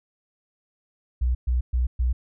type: tone bursts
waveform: sine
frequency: 61.74 Hz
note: B1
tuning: in tune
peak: -19 dBFS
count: 4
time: 1.21-2.13 s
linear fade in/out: 10 ms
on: 140 ms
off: 120 ms
effects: none

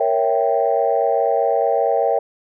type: chord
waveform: sine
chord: A# diminished seventh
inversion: none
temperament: equal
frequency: 466.2 / 554.4 / 659.3 / 784 Hz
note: A#4 / C#5 / E5 / G5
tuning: 0 / 0 / 0 / 0 cents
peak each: -20 dBFS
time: 0-2.19 s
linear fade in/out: 5 ms
effects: tanh soft clip ceiling -5 dBFS

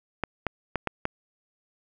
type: clicks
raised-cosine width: 0.5 ms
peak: -11 dBFS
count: 5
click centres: 0.237 / 0.467 / 0.757 / 0.873 / 1.054 s
effects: none

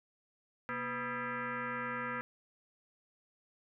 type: tone with frequency modulation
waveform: sine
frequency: 130.81 Hz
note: C3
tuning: in tune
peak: -35 dBFS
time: 0.69-2.21 s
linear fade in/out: 0 ms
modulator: 369 Hz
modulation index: 5.1
effects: none

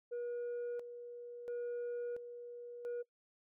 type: tone with tremolo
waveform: sine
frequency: 480.8 Hz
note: B4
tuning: 46 cents flat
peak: -35 dBFS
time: 0.11-3.03 s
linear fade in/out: 20 ms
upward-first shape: square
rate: 0.73 Hz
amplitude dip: 70%
effects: noise-tail reverb RT60 0.1 s tail -21 dB re dry + tanh soft clip ceiling -37 dBFS

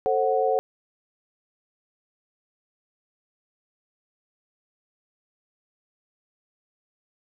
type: chord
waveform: sine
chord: F# diminished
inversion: first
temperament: just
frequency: 444 / 532.8 / 740 Hz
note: A4 / C5 / F#5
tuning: +16 / +31 / 0 cents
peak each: -24 dBFS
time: 0.06-0.59 s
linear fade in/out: 0 ms
effects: none

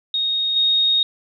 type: tone with level steps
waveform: sine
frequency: 3729 Hz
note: A#7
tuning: in tune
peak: -18 / -14 dBFS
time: 0.14-1.03 s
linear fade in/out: 2 ms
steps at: 0.56 s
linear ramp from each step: 5 ms
effects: none

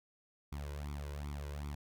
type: tone with flanger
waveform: sawtooth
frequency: 72.4 Hz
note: D2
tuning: 24 cents flat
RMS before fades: -42 dBFS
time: 0.52-1.75 s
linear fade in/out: 5 ms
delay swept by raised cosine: 0.86 to 2.06 ms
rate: 2.6 Hz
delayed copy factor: +0.85
effects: none

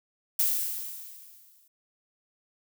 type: noise with exponential decay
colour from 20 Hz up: violet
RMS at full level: -23 dBFS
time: 0.39-1.68 s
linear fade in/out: 5 ms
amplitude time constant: 280 ms
effects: none

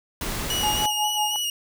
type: noise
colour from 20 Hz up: pink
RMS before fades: -29 dBFS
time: 0.21-0.86 s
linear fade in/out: 2 ms
type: tone with vibrato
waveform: sawtooth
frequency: 2893 Hz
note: F#7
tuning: 40 cents flat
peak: -21 dBFS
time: 0.5-1.5 s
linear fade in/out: 2 ms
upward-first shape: square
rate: 3.7 Hz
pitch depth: 22 cents each way
type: tone with tremolo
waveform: sine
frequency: 845 Hz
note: G#5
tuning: 30 cents sharp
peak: -21 dBFS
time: 0.63-1.36 s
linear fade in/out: 0 ms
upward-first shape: sine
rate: 5.5 Hz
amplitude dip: 80%
effects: none

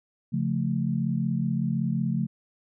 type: chord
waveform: sine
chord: Db augmented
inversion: none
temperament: equal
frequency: 138.59 / 174.61 / 220 Hz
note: Db3 / F3 / A3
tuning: 0 / 0 / 0 cents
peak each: -28 dBFS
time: 0.32-2.27 s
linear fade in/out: 20 ms
effects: none

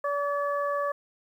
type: harmonic tone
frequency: 573 Hz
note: D5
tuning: 43 cents flat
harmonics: 1 / 2 / 3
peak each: -28 / -29 / -37 dBFS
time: 0.04-0.92 s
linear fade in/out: 5 ms
effects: 10-bit

